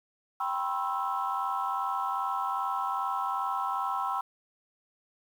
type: chord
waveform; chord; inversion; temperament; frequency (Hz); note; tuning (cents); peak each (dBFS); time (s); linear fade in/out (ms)
sine; C major seventh; second; equal with one note detuned; 784 / 987.8 / 1070.3 / 1318.5; G5 / B5 / C6 / E6; 0 / 0 / +39 / 0; -33; 0.4-4.21; 5
effects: tanh soft clip ceiling -20 dBFS + 9-bit